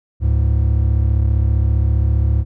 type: tone pair together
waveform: triangle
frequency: 70.4 / 105.48 Hz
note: C#2 / G#2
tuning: +27 / +27 cents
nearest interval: perfect fifth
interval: 700 cents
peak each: -12 / -15 dBFS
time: 0.2-2.45 s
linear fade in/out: 50 ms
effects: none